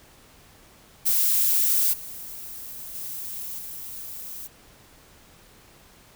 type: noise with level steps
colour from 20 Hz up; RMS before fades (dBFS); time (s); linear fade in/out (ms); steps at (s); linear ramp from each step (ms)
violet; -21 / -38 / -34 / -37; 1.05-4.48; 20; 1.92 / 2.94 / 3.58; 20
effects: pink hiss -53 dBFS RMS until 6.15 s